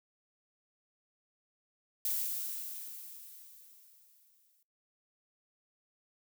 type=noise with exponential decay; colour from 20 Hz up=violet; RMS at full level=-32 dBFS; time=2.05-4.63 s; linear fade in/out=2 ms; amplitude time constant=560 ms; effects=noise-tail reverb RT60 0.3 s tail -25 dB re dry